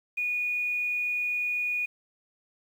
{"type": "tone with quantisation", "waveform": "sine", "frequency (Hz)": 2458, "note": "D#7", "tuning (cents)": -22, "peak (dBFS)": -26, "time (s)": [0.17, 1.86], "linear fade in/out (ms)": 10, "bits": 9, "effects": []}